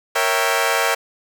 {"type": "chord", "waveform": "15% pulse", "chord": "A# diminished seventh", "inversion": "none", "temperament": "equal", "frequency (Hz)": [466.2, 554.4, 659.3, 784], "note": ["A#4", "C#5", "E5", "G5"], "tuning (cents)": [0, 0, 0, 0], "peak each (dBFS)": -16, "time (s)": [0.15, 0.95], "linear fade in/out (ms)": 10, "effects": []}